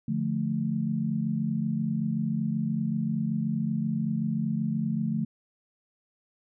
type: chord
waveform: sine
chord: D minor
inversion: none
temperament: equal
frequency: 146.83 / 174.61 / 220 Hz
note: D3 / F3 / A3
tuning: 0 / 0 / 0 cents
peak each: -31 / -31 / -28 dBFS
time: 0.08-5.25 s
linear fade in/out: 5 ms
effects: none